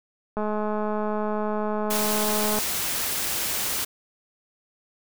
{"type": "click train", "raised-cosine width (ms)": 1, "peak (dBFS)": -15, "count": 471, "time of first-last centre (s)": [0.37, 2.587], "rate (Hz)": 212}
{"type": "noise", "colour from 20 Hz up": "white", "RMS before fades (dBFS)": -27, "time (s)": [1.9, 3.85], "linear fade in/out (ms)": 10}
{"effects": []}